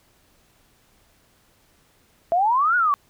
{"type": "exponential two-way sweep", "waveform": "sine", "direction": "up then down", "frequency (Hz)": [659.3, 1480, 1107], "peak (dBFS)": -16, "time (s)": [2.32, 2.94], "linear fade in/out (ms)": 0, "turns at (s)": 2.76, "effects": ["pink hiss -60 dBFS RMS until 3.09 s"]}